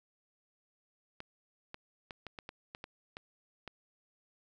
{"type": "clicks", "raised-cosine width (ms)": 0.3, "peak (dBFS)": -27, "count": 10, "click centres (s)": [1.204, 1.744, 2.108, 2.267, 2.388, 2.491, 2.749, 2.841, 3.169, 3.677], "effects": []}